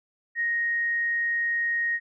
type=tone; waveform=sine; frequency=1870 Hz; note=A#6; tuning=5 cents sharp; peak=-23 dBFS; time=0.35-2 s; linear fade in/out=50 ms; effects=none